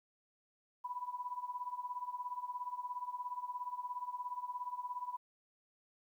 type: tone with tremolo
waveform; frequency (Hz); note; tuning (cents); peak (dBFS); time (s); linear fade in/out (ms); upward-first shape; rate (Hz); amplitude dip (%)
sine; 987.8; B5; 0; -35; 0.84-5.17; 10; triangle; 17; 90
effects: 12-bit